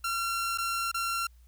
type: tone with dropouts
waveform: sawtooth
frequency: 1367 Hz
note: F6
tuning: 37 cents flat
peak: -25 dBFS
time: 0.04-1.27 s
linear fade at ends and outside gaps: 5 ms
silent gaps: 0.576-0.583 / 0.916-0.943 s
effects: added 60 Hz sine -53 dBFS peak until 1.47 s + white hiss -70 dBFS RMS until 1.47 s